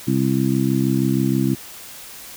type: harmonic tone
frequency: 66.3 Hz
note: C2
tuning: 23 cents sharp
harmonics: 2 / 3 / 4 / 5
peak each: -21 / -21 / -21 / -23 dBFS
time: 0.07-1.55 s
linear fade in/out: 10 ms
effects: white hiss -38 dBFS RMS until 2.36 s